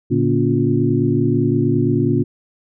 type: tone cluster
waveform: sine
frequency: 113.6 / 143 / 240.9 / 286.6 / 354.9 Hz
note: A#2 / D3 / B3 / D4 / F4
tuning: -44 / -46 / -43 / -42 / +28 cents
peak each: -20 dBFS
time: 0.1-2.24 s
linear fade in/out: 20 ms
effects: none